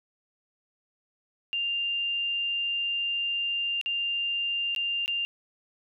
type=tone with dropouts; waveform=sine; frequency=2794 Hz; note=F7; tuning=in tune; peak=-26 dBFS; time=1.53-5.25 s; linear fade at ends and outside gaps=0 ms; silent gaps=3.813-3.86 / 4.749-4.762 / 5.06-5.079 s; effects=none